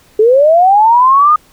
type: linear sweep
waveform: sine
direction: up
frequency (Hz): 415.3 to 1244.5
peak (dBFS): -4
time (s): 0.19-1.36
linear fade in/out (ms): 5
effects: pink hiss -47 dBFS RMS until 1.52 s